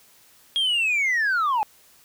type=linear sweep; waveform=sine; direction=down; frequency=3283 to 814 Hz; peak=-17 dBFS; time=0.56-1.63 s; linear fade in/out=0 ms; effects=tanh soft clip ceiling -18 dBFS + white hiss -55 dBFS RMS until 2.04 s